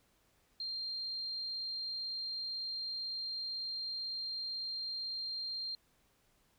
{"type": "tone", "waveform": "sine", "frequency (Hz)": 4186, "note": "C8", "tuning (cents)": 0, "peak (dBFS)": -37, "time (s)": [0.6, 5.75], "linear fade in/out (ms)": 2, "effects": ["pink hiss -72 dBFS RMS until 6.58 s"]}